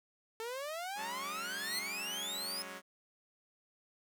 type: exponential sweep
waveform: sawtooth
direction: up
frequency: 440 to 5190 Hz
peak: -35 dBFS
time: 0.4-2.62 s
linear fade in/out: 0 ms
type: chord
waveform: 5% pulse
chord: F# suspended second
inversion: none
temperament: equal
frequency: 185 / 207.7 / 277.2 Hz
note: F#3 / G#3 / C#4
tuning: 0 / 0 / 0 cents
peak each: -38 dBFS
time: 0.95-2.82 s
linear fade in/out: 50 ms
type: tone with exponential growth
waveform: sawtooth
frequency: 4269 Hz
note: C8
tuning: 34 cents sharp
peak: -31 dBFS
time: 1.28-1.79 s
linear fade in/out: 1 ms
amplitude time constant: 110 ms
effects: none